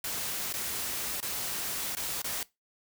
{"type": "noise with dropouts", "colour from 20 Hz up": "white", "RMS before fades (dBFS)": -34, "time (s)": [0.04, 2.43], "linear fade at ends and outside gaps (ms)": 2, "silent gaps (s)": [[0.527, 0.538], [1.203, 1.227], [1.951, 1.969], [2.219, 2.243]], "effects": ["noise-tail reverb RT60 0.2 s tail -20 dB re dry"]}